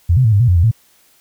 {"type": "tone with pitch steps", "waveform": "sine", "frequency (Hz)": [86.2, 129.1, 110.9, 100.6, 121.9, 89.8, 84.5, 112.8], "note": ["F2", "C3", "A2", "G2", "B2", "F2", "E2", "A2"], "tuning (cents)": [-22, -23, 14, 45, -22, 49, 43, 44], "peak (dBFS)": -8, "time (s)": [0.09, 0.714], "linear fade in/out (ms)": 10, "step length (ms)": 78, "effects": ["white hiss -53 dBFS RMS until 1.2 s"]}